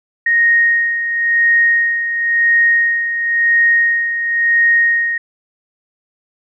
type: tone with tremolo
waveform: sine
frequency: 1864.7 Hz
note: A#6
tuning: in tune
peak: -8 dBFS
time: 0.26-5.18 s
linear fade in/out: 5 ms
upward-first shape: sine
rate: 0.96 Hz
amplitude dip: 60%
effects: none